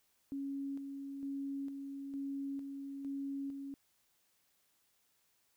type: tone with tremolo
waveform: sine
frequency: 276.6 Hz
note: C#4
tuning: 4 cents flat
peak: -37 dBFS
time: 0.32-3.74 s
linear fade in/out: 0 ms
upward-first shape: square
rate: 1.1 Hz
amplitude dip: 40%
effects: white hiss -75 dBFS RMS until 5.56 s